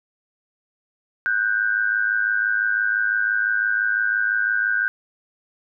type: tone pair together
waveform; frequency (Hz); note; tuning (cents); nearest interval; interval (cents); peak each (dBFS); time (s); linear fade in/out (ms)
sine; 1476.1 / 1582; F#6 / G6; -5 / +15; minor second; 120; -21; 1.26-4.88; 0
effects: none